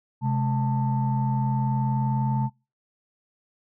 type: tone cluster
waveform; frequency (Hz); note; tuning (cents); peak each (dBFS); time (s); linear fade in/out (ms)
sine; 131.2 / 210.9 / 888; C3 / G#3 / A5; +5 / +27 / +16; -22 / -27 / -29; 0.21-2.5; 50
effects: noise-tail reverb RT60 0.3 s tail -26 dB re dry + tanh soft clip ceiling -14 dBFS